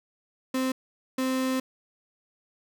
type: tone bursts at uneven times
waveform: 35% pulse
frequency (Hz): 260.2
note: C4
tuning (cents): -9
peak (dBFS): -23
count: 2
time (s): 0.54-0.72 / 1.18-1.6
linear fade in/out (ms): 5
effects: none